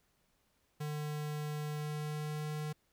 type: tone with pitch glide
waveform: square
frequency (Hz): 150 to 151.66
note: D3 to D#3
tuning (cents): +37 to -44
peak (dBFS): -37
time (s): 0.8-2.73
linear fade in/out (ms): 10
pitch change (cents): +19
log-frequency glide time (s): 1.72-2.46
effects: pink hiss -75 dBFS RMS until 2.92 s